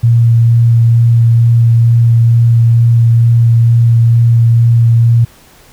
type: tone with vibrato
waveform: sine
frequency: 116.54 Hz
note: A#2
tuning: in tune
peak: -4 dBFS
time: 0.03-5.25 s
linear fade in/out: 10 ms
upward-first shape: sine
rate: 2.2 Hz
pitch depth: 10 cents each way
effects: pink hiss -42 dBFS RMS until 5.72 s